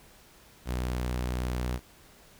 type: tone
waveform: sawtooth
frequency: 61.74 Hz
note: B1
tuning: in tune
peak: -25 dBFS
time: 0.65-1.8 s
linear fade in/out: 50 ms
effects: pink hiss -56 dBFS RMS until 2.39 s